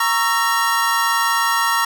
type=tone cluster; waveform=square; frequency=932 / 1111 / 1340 / 1858 Hz; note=A#5 / C#6 / E6 / A#6; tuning=-1 / +4 / +28 / -6 cents; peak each=-22 dBFS; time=0-1.85 s; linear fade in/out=5 ms; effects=none